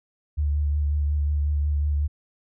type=tone with vibrato; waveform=sine; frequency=73.42 Hz; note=D2; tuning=in tune; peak=-20 dBFS; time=0.37-2.08 s; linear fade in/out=20 ms; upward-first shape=triangle; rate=5.5 Hz; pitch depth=31 cents each way; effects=none